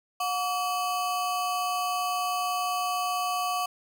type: ring-modulated tone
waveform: square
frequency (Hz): 932.3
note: A#5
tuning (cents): 0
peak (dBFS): -24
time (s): 0.2-3.66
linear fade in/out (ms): 5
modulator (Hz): 209
effects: 10-bit